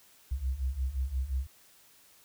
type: beating tone pair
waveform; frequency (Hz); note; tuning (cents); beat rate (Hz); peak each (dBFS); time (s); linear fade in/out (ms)
sine; 62.1 / 67.8; B1 / C#2; +10 / -38; 5.7; -34 / -31; 0.31-1.47; 10
effects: white hiss -60 dBFS RMS until 2.24 s